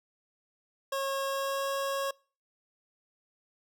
25% pulse tone with pitch glide, 545 to 549.4 Hz, C#5 to C#5, -29 to -16 cents, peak -26 dBFS, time 0.92-2.11 s, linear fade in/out 5 ms, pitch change +13 cents, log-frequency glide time 1.24-1.69 s, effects noise-tail reverb RT60 0.4 s tail -26 dB re dry

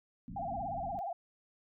white low-pass noise, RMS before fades -46 dBFS, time 0.28-0.99 s, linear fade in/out 0 ms, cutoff 280 Hz, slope 96 dB/octave
sine tone with vibrato, 738 Hz, F#5, 5 cents flat, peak -35 dBFS, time 0.36-1.13 s, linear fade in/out 5 ms, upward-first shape sine, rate 17 Hz, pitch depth 170 cents each way
effects none

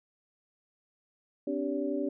sine tone cluster, 259 / 290.3 / 389.4 / 571 Hz, C4 / D4 / G4 / D5, -17 / -20 / -12 / -49 cents, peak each -36 / -32 / -35 / -36 dBFS, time 1.47-2.09 s, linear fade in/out 5 ms, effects none

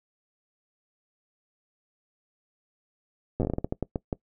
slowing click train, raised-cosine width 2 ms, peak -14 dBFS, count 14, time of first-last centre 3.4-4.128 s, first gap 8 ms, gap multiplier 1.29, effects noise-tail reverb RT60 0.1 s tail -22 dB re dry

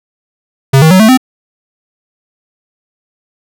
square tone with pitch steps, 135 / 158.7 / 186.56 / 219.3 / 257.8 Hz, C#3 / D#3 / F#3 / A3 / C4, -45 / +35 / +15 / -6 / -26 cents, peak -3 dBFS, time 0.73-1.175 s, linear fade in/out 10 ms, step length 89 ms, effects none

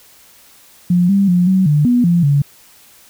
sine tone with pitch steps, 177 / 197.8 / 177.6 / 188.6 / 148.3 / 244.2 / 172.5 / 142.4 Hz, F3 / G3 / F3 / F#3 / D3 / B3 / F3 / C#3, +23 / +16 / +29 / +33 / +17 / -19 / -21 / +47 cents, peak -9 dBFS, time 0.9-2.42 s, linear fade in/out 5 ms, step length 190 ms, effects white hiss -46 dBFS RMS until 3.09 s

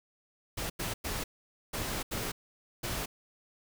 pink noise bursts at uneven times, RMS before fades -35 dBFS, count 6, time 0.57-0.7 / 0.79-0.94 / 1.04-1.24 / 1.73-2.03 / 2.11-2.32 / 2.83-3.06 s, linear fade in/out 10 ms, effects none

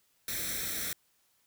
white noise with comb filter, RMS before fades -35 dBFS, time 0.28-0.93 s, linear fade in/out 2 ms, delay 0.52 ms, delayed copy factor +0.75, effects white hiss -71 dBFS RMS until 1.46 s

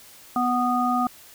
harmonic tone, 246.9 Hz, B3, in tune, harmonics 1 / 3 / 5, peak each -24 / -24 / -24 dBFS, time 0.36-1.07 s, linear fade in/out 2 ms, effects white hiss -48 dBFS RMS until 1.34 s

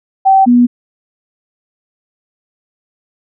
sine tone pair in turn, 772 / 243.2 Hz, G5 / B3, -27 / -26 cents, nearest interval octave + minor sixth, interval 1999 cents, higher first, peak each -4 dBFS, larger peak neither, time 0.25-0.46 / 0.46-0.67 s, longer neither, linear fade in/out 20 ms, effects none

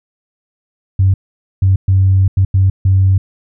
sine tone bursts at uneven times, 95.4 Hz, G2, 47 cents flat, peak -6 dBFS, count 6, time 0.99-1.14 / 1.62-1.76 / 1.88-2.28 / 2.37-2.45 / 2.54-2.7 / 2.85-3.18 s, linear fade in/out 5 ms, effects tanh soft clip ceiling -2 dBFS

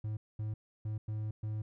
triangle tone bursts at uneven times, 107.6 Hz, A2, 38 cents flat, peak -32 dBFS, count 5, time 0.04-0.17 / 0.39-0.54 / 0.85-0.98 / 1.08-1.31 / 1.43-1.62 s, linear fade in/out 5 ms, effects none

